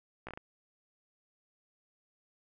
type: slowing click train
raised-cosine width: 0.5 ms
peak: -27 dBFS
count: 5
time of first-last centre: 0.27-0.375 s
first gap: 16 ms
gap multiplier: 1.34
effects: none